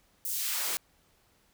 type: noise with high-pass filter sweep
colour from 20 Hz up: white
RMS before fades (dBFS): -32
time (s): 0.25-0.77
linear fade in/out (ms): 0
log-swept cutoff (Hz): 10000 to 210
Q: 0.74
effects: pink hiss -67 dBFS RMS until 1.53 s